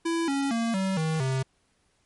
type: tone with pitch steps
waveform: square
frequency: 333 / 276.8 / 230.1 / 191.26 / 158.98 / 132.15 Hz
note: E4 / C#4 / A#3 / G3 / D#3 / C3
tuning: +18 / -2 / -22 / -42 / +38 / +18 cents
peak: -25 dBFS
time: 0.05-1.43 s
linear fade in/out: 10 ms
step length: 230 ms
effects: pink hiss -69 dBFS RMS until 2.05 s + MP3 48 kbps